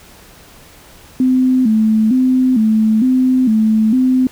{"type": "tone with vibrato", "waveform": "sine", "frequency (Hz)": 236.9, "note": "A#3", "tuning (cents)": 28, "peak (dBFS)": -9, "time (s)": [1.2, 4.27], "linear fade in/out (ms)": 2, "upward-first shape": "square", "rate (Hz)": 1.1, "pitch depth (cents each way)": 140, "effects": ["pink hiss -42 dBFS RMS until 4.31 s"]}